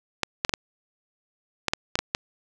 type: clicks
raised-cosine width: 0.2 ms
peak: -5 dBFS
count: 9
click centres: 0.233 / 0.449 / 0.494 / 0.538 / 1.683 / 1.735 / 1.955 / 1.99 / 2.149 s
effects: none